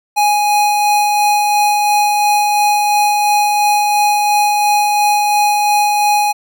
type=tone with tremolo; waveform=square; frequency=830.6 Hz; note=G#5; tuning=in tune; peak=-10 dBFS; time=0.16-6.33 s; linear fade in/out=20 ms; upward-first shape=sine; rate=2.9 Hz; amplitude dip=25%; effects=none